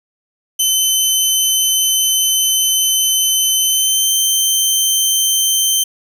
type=tone with pitch glide; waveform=15% pulse; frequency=3059 to 3107 Hz; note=G7 to G7; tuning=-43 to -16 cents; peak=-5 dBFS; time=0.59-5.84 s; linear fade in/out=10 ms; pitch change=+27 cents; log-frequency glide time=3.64-4.09 s; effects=none